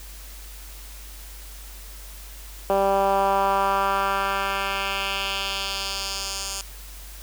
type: tone with band-pass filter sweep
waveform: 10% pulse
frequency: 196 Hz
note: G3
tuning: in tune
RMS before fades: -24 dBFS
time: 2.7-6.61 s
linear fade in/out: 0 ms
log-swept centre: 590 to 7000 Hz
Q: 1.6
effects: added 49 Hz sine -39 dBFS peak until 7.22 s + white hiss -44 dBFS RMS until 7.22 s